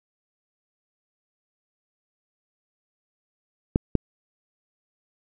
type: clicks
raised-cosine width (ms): 3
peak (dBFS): -5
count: 2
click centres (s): 3.759 / 3.953
effects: none